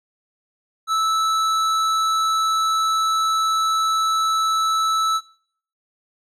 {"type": "tone with tanh clipping", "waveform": "sine", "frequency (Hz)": 1311, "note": "E6", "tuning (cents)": -10, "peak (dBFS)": -19, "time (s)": [0.87, 5.21], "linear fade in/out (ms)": 50, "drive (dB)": 14, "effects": ["noise-tail reverb RT60 0.6 s tail -21 dB re dry"]}